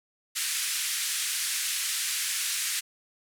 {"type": "band-pass noise", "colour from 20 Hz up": "white", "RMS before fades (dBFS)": -30, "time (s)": [0.35, 2.81], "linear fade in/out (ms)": 20, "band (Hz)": [1600, 11000], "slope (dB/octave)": 24, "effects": []}